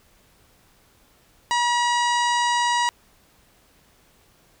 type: harmonic tone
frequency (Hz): 961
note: B5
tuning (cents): -48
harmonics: 1 / 2 / 3 / 4 / 5 / 6 / 7 / 8 / 9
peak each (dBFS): -20 / -26 / -30 / -32 / -34 / -36 / -37 / -38 / -39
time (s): 1.51-2.89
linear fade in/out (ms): 0
effects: pink hiss -58 dBFS RMS until 4.6 s